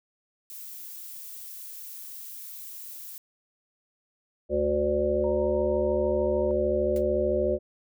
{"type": "noise", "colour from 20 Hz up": "violet", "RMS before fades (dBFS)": -41, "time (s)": [0.5, 3.18], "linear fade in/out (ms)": 0}
{"type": "harmonic tone", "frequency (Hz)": 73.5, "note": "D2", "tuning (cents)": 2, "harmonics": [1, 3, 5, 7, 8], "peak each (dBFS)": [-33, -34, -27, -28, -27], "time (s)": [4.49, 7.59], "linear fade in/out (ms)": 50}
{"type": "tone with tremolo", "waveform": "sine", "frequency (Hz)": 928, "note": "A#5", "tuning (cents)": -8, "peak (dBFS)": -37, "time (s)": [5.24, 6.51], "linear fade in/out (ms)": 0, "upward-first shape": "triangle", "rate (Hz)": 6.3, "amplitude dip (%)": 50}
{"type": "noise with exponential decay", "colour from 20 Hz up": "white", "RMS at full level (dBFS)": -41, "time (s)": [6.96, 7.04], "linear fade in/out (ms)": 2, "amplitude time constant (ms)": 17}
{"effects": []}